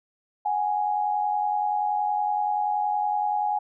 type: tone pair together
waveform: sine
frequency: 740 / 830.6 Hz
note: F#5 / G#5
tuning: 0 / 0 cents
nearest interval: major second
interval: 200 cents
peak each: -29 / -23 dBFS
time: 0.45-3.59 s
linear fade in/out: 10 ms
effects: none